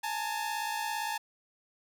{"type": "tone pair together", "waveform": "sawtooth", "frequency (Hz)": [842.4, 900], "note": ["G#5", "A5"], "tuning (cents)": [24, 39], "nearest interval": "minor second", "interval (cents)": 115, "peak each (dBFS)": [-31, -31], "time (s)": [0.03, 1.18], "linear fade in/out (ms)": 10, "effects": []}